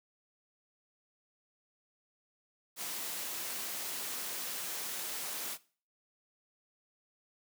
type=noise; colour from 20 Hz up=white; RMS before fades=-39 dBFS; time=2.76-5.58 s; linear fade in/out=50 ms; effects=noise-tail reverb RT60 0.4 s tail -19 dB re dry + high-pass 200 Hz 12 dB/octave